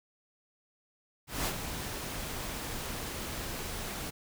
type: noise with ADSR envelope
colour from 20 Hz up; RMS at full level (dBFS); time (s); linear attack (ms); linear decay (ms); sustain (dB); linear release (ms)
pink; -30; 1.27-4.11; 190; 67; -8; 20
effects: none